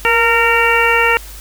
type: harmonic tone with a mistuned harmonic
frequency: 460 Hz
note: A#4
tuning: 23 cents flat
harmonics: 1 / 2 / 3 / 4 / 5 / 6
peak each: -17 / -17 / -17 / -17 / -17 / -17 dBFS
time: 0.05-1.17 s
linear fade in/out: 0 ms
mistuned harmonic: 1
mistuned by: +37 cents
effects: added 50 Hz sine -32 dBFS peak until 1.4 s + white hiss -36 dBFS RMS until 1.4 s